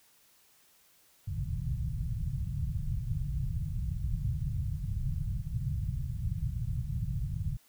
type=low-pass noise; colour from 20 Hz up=white; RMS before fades=-33 dBFS; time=1.27-7.57 s; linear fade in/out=5 ms; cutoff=150 Hz; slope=48 dB/octave; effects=white hiss -64 dBFS RMS until 7.68 s